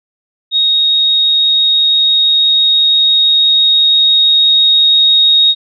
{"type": "tone with level ramp", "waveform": "sine", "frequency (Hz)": 3749, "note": "A#7", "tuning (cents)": 9, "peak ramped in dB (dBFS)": [-8, -5], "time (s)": [0.51, 5.55], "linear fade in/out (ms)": 50, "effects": []}